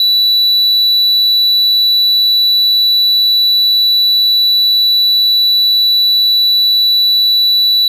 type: tone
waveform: triangle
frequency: 3951 Hz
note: B7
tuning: in tune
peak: -6 dBFS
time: 0-7.88 s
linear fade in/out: 2 ms
effects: none